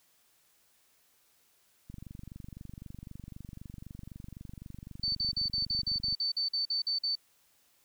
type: click train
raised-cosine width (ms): 5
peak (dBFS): -32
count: 102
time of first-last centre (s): 1.9-6.126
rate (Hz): 23.9
type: tone bursts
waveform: sine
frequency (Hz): 4535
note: C#8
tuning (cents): +39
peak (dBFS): -28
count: 13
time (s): 5.03-7.154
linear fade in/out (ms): 5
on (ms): 120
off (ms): 47
effects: white hiss -68 dBFS RMS until 7.84 s